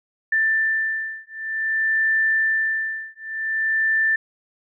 sine beating tone pair, 1774 / 1774.53 Hz, A6 / A6, +14 / +14 cents, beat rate 0.53 Hz, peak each -22 dBFS, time 0.32-4.16 s, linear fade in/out 5 ms, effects none

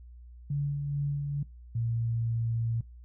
sine tone with tremolo, 143.1 Hz, D3, 45 cents flat, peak -26 dBFS, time 0.5-1.43 s, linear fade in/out 5 ms, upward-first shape sine, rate 2.3 Hz, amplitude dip 35%
sine tone with pitch glide, 115.8 to 115 Hz, A#2 to A#2, -11 to -23 cents, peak -27 dBFS, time 1.75-2.81 s, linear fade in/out 5 ms, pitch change -12 cents, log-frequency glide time 1.86-2.47 s
effects noise-tail reverb RT60 0.2 s tail -22 dB re dry + added 60 Hz sine -46 dBFS peak until 3.04 s

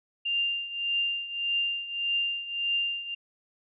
sine tone with tremolo, 2793 Hz, F7, 1 cent flat, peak -23 dBFS, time 0.25-3.15 s, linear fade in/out 10 ms, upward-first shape triangle, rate 1.7 Hz, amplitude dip 80%, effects none

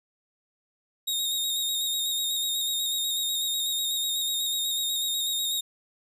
sawtooth tone with vibrato, 3729 Hz, A#7, in tune, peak -23 dBFS, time 1.07-5.61 s, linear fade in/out 10 ms, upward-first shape square, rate 8.1 Hz, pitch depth 28 cents each way, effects none

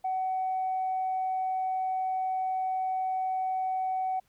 sine tone, 752 Hz, F#5, 28 cents sharp, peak -26 dBFS, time 0.04-4.2 s, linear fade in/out 10 ms, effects tanh soft clip ceiling -23 dBFS + pink hiss -70 dBFS RMS until 4.28 s

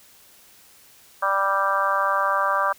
harmonic tone, 196 Hz, G3, in tune, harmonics 3 / 4 / 5 / 6 / 7 / 8, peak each -27 / -30 / -26 / -22 / -30 / -27 dBFS, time 1.22-2.73 s, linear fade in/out 10 ms, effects white hiss -52 dBFS RMS until 2.78 s

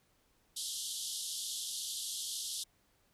pink band-pass noise, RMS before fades -40 dBFS, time 0.56-2.64 s, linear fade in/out 10 ms, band 3100 to 12000 Hz, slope 96 dB/octave, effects pink hiss -72 dBFS RMS until 3.13 s

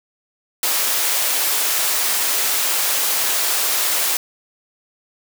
white high-pass noise, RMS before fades -19 dBFS, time 0.63-4.17 s, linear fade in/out 2 ms, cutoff 460 Hz, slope 12 dB/octave, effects none

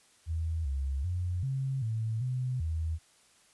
sine tone with pitch steps, 81.2 / 68.2 / 89.4 / 134 / 111.4 / 127 / 80.5 Hz, E2 / C#2 / F2 / C3 / A2 / B2 / E2, -26 / -28 / +41 / +42 / +22 / +49 / -41 cents, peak -29 dBFS, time 0.26-2.99 s, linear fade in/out 50 ms, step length 390 ms, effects white hiss -63 dBFS RMS until 3.53 s + resampled to 24000 Hz

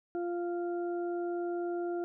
harmonic tone, 348 Hz, F4, 6 cents flat, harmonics 1 / 2 / 4, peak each -32 / -40 / -49 dBFS, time 0.15-2.04 s, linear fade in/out 0 ms, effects none

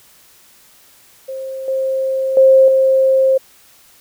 sine tone with level steps, 530 Hz, C5, 22 cents sharp, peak -23 / -15 / -5 / -9 dBFS, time 1.28-3.38 s, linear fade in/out 10 ms, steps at 1.68 / 2.37 / 2.68 s, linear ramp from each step 2 ms, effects white hiss -48 dBFS RMS until 4 s

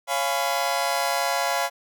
sawtooth chord, C# dominant seventh, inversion none, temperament just, 554.4 / 693 / 831.5 / 997.9 Hz, C#5 / E#5 / G#5 / B5, 0 / -14 / +2 / +18 cents, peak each -25 / -22 / -25 / -25 dBFS, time 0.07-1.7 s, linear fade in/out 50 ms, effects none

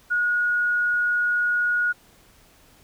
sine tone, 1448 Hz, F#6, 38 cents flat, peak -19 dBFS, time 0.1-1.93 s, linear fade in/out 20 ms, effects pink hiss -55 dBFS RMS until 2.83 s

